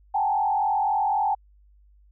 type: tone with frequency modulation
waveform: sine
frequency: 825 Hz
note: G#5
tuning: 12 cents flat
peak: -20 dBFS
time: 0.14-1.35 s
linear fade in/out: 10 ms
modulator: 43.8 Hz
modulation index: 1.4
effects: added 50 Hz sine -53 dBFS peak until 2.11 s